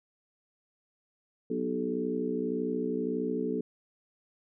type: harmonic tone with a mistuned harmonic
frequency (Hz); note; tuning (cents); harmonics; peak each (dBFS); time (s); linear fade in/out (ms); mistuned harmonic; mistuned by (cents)
61.74; B1; 0; 3 / 4 / 5 / 6 / 7; -38 / -33 / -36 / -38 / -33; 1.5-3.61; 5; 6; +41
effects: none